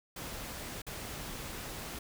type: noise with dropouts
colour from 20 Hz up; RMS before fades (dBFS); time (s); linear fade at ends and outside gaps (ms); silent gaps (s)
pink; -42; 0.16-1.99; 5; 0.819-0.866
effects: none